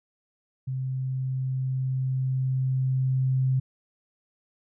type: tone with level ramp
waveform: sine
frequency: 130.81 Hz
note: C3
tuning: in tune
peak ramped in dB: -27 to -20 dBFS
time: 0.67-3.6 s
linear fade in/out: 10 ms
effects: none